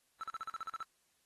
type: tone bursts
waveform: triangle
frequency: 1323 Hz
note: E6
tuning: 6 cents sharp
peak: -36 dBFS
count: 10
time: 0.21-0.828 s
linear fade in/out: 0 ms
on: 24 ms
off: 42 ms
effects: white hiss -75 dBFS RMS until 1.25 s + AAC 32 kbps